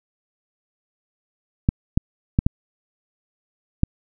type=clicks; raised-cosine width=5 ms; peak=-3 dBFS; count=5; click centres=1.689 / 1.975 / 2.389 / 2.465 / 3.834 s; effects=none